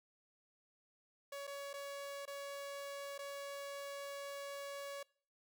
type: tone with dropouts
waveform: sawtooth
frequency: 562 Hz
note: C#5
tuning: 24 cents sharp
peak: -40 dBFS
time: 1.32-5.03 s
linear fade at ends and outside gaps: 5 ms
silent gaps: 1.47-1.475 / 1.732-1.738 / 2.255-2.276 / 3.18-3.189 s
effects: noise-tail reverb RT60 0.5 s tail -24 dB re dry